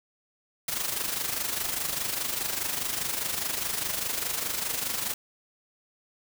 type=noise with amplitude modulation; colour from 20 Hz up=white; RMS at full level=-28 dBFS; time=0.68-5.14 s; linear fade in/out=5 ms; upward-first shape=sine; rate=24.9 Hz; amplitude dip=60%; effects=none